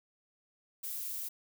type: noise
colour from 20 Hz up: violet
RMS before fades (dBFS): -39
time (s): 0.83-1.29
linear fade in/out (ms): 10
effects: none